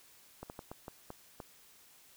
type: slowing click train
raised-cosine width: 1 ms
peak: -29 dBFS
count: 7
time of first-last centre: 0.43-1.402 s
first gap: 69 ms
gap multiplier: 1.34
effects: white hiss -61 dBFS RMS until 2.16 s